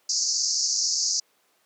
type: band-pass noise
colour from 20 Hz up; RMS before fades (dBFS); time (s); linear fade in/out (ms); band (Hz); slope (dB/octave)
white; -25; 0.09-1.2; 5; 4600 to 6800; 96
effects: pink hiss -65 dBFS RMS until 1.65 s + high-pass 400 Hz 12 dB/octave